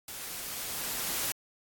white noise with level ramp, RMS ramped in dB -41 to -31 dBFS, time 0.08-1.32 s, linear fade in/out 2 ms, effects AAC 64 kbps

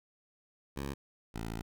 10% pulse tone pair in turn, 69.3 / 55.93 Hz, C#2 / A1, 0 / +29 cents, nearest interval major third, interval 371 cents, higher first, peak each -28 / -29 dBFS, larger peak first, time 0.76-0.94 / 1.34-1.62 s, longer second, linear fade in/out 10 ms, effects none

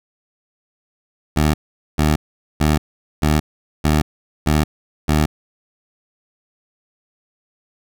15% pulse tone bursts, 76 Hz, D#2, 40 cents flat, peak -7 dBFS, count 7, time 1.36-5.26 s, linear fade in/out 10 ms, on 180 ms, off 440 ms, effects none

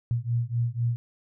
sine beating tone pair, 116.54 / 120.54 Hz, A#2 / B2, 0 / -42 cents, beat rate 4 Hz, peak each -27 / -27 dBFS, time 0.11-0.96 s, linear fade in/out 0 ms, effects none

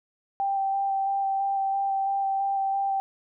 sine tone with vibrato, 784 Hz, G5, in tune, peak -23 dBFS, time 0.4-3 s, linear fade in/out 0 ms, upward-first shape square, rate 3 Hz, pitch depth 10 cents each way, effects none

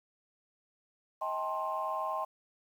sine chord, A half-diminished seventh, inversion second, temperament just, 633.6 / 792 / 880 / 1056 Hz, Eb5 / G5 / A5 / C6, +31 / +18 / 0 / +16 cents, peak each -37 / -38 / -40 / -34 dBFS, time 1.21-2.25 s, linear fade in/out 10 ms, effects tanh soft clip ceiling -23 dBFS + 10-bit

